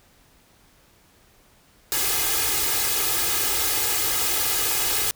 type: noise with comb filter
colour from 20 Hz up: white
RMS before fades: -23 dBFS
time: 1.92-5.11 s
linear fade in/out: 0 ms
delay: 2.4 ms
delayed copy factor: +0.9
effects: pink hiss -57 dBFS RMS until 5.15 s